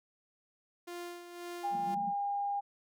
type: tone with tremolo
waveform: sawtooth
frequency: 349.2 Hz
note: F4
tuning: in tune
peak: -36 dBFS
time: 0.87-1.95 s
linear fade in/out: 10 ms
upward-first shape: sine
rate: 1.9 Hz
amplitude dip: 60%
type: tone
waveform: sine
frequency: 807 Hz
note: G#5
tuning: 50 cents flat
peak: -31 dBFS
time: 1.63-2.61 s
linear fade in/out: 20 ms
type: band-pass noise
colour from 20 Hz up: white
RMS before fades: -45 dBFS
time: 1.7-2.14 s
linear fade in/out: 50 ms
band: 170 to 220 Hz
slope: 96 dB/octave
effects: none